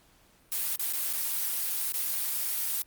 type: noise with dropouts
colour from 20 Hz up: blue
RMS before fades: -30 dBFS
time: 0.52-2.82 s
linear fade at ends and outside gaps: 0 ms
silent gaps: 0.759-0.796 / 0.925-0.935 / 1.129-1.135 / 1.921-1.94 s
effects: pink hiss -62 dBFS RMS until 2.86 s + Opus 48 kbps